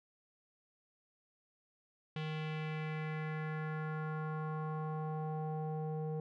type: tone with low-pass filter sweep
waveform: square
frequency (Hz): 155.56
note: D#3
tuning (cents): 0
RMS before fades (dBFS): -39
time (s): 2.16-6.2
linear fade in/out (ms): 2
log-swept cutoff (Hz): 3100 to 590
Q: 2.6
effects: none